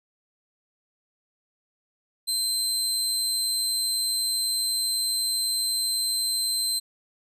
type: tone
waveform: 25% pulse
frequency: 4106 Hz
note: C8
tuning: 33 cents flat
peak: -19 dBFS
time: 2.27-6.8 s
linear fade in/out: 20 ms
effects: none